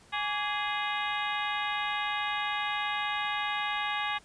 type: harmonic tone with a mistuned harmonic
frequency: 415.3 Hz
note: G#4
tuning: in tune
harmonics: 2 / 3 / 4 / 5 / 6 / 7 / 8 / 9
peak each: -34 / -36 / -36 / -37 / -39 / -40 / -43 / -40 dBFS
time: 0.12-4.19 s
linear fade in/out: 20 ms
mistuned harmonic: 3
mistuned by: -130 cents
effects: pink hiss -58 dBFS RMS until 4.24 s + resampled to 22050 Hz